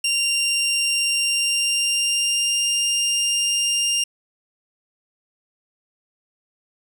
20% pulse tone with pitch glide, 2778 to 2801 Hz, F7 to F7, -10 to +4 cents, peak -13 dBFS, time 0.04-4.04 s, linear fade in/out 5 ms, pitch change +14 cents, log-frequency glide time 1.13-2.65 s, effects none

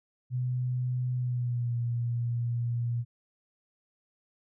sine tone with pitch glide, 125.4 to 118.91 Hz, B2 to A#2, +27 to +35 cents, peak -27 dBFS, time 0.3-3.05 s, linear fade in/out 50 ms, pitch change -92 cents, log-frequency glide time 1.15-1.75 s, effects none

